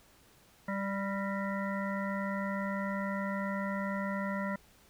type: harmonic tone with a mistuned harmonic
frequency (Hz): 196.8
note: G3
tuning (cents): +7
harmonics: 1 / 3 / 5 / 7 / 9 / 10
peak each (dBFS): -34 / -39 / -41 / -42 / -44 / -44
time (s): 0.68-4.56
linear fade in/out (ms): 5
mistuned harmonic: 9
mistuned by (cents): +61
effects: pink hiss -62 dBFS RMS until 4.89 s